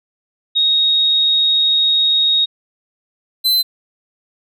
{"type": "tone pair in turn", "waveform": ["sine", "45% pulse"], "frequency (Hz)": [3753, 4051], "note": ["A#7", "B7"], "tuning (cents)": [11, 43], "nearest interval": "minor second", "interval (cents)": 132, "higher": "second", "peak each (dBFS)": -11, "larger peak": "neither", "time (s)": [[0.55, 2.46], [3.44, 3.63]], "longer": "first", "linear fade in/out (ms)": 20, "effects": []}